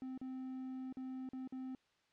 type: tone with dropouts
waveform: triangle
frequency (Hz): 259.7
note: C4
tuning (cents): -13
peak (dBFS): -40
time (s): 0.02-1.75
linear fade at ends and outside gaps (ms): 1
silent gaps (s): 0.177-0.214 / 0.926-0.97 / 1.29-1.333 / 1.475-1.524
effects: white hiss -75 dBFS RMS until 2.12 s + low-pass 4000 Hz 12 dB/octave